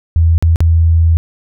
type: tone with dropouts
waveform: sine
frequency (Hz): 82.41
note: E2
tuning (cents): 0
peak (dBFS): -6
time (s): 0.16-1.17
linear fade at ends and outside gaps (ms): 0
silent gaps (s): 0.38-0.425 / 0.559-0.605
effects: none